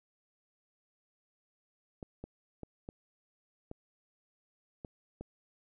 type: clicks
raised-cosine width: 2 ms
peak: -29 dBFS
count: 7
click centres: 2.028 / 2.24 / 2.633 / 2.889 / 3.714 / 4.848 / 5.21 s
effects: none